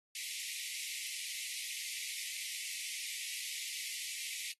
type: high-pass noise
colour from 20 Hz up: pink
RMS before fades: -42 dBFS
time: 0.15-4.52 s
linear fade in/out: 2 ms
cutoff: 2000 Hz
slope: 96 dB/octave
effects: noise-tail reverb RT60 0.1 s tail -18 dB re dry + AAC 32 kbps